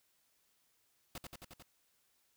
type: noise with echo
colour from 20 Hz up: pink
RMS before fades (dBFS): -45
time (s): 1.15-1.18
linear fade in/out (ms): 2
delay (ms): 89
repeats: 5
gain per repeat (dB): -2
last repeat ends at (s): 1.625
effects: white hiss -75 dBFS RMS until 2.36 s